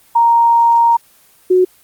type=tone pair in turn; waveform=sine; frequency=932.3 / 367.4 Hz; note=A#5 / F#4; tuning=0 / -12 cents; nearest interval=octave + major third; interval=1612 cents; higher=first; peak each=-7 dBFS; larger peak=neither; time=0.15-0.97 / 1.5-1.65 s; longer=first; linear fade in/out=10 ms; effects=white hiss -49 dBFS RMS until 1.83 s + Opus 24 kbps